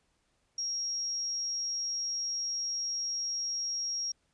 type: tone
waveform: sine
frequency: 5600 Hz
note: F8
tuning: 4 cents sharp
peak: -31 dBFS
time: 0.58-4.12 s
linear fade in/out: 5 ms
effects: pink hiss -74 dBFS RMS until 4.33 s + resampled to 22050 Hz